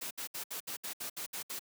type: noise bursts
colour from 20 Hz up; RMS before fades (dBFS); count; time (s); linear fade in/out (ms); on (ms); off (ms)
white; -40; 10; 0.01-1.594; 10; 99; 66
effects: high-pass 150 Hz 12 dB/octave